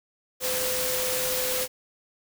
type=tone in noise; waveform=sine; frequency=509 Hz; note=C5; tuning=48 cents flat; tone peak=-30 dBFS; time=0.4-1.68 s; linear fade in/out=50 ms; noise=white; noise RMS=-28 dBFS; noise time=0.4-1.68 s; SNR=-5 dB; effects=none